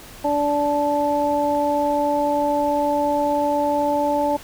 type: harmonic tone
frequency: 291 Hz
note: D4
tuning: 16 cents flat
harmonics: 1 / 2 / 3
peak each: -24 / -21 / -21 dBFS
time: 0.24-4.37 s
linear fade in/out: 10 ms
effects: pink hiss -41 dBFS RMS until 4.43 s